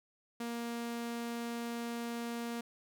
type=tone; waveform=sawtooth; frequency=234.9 Hz; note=A#3; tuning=13 cents sharp; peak=-33 dBFS; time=0.4-2.61 s; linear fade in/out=5 ms; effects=none